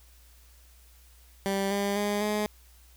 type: tone with pitch steps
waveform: 15% pulse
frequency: 196 / 200.7 / 205.5 / 210.4 Hz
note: G3 / G3 / G#3 / G#3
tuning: 0 / +41 / -18 / +23 cents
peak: -20 dBFS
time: 1.46-2.46 s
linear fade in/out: 0 ms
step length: 250 ms
effects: added 60 Hz sine -54 dBFS peak until 2.96 s + white hiss -60 dBFS RMS until 2.96 s